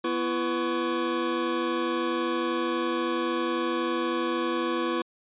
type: tone cluster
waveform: square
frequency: 245.7 / 338.1 / 497.4 / 1118 Hz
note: B3 / E4 / B4 / C#6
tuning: -9 / +44 / +12 / +14 cents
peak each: -34 / -29 / -33 / -33 dBFS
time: 0.04-5.02 s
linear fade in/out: 5 ms
effects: resampled to 8000 Hz